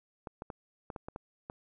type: clicks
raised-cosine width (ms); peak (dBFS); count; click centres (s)
1; -26; 8; 0.272 / 0.421 / 0.502 / 0.902 / 0.962 / 1.085 / 1.161 / 1.499
effects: none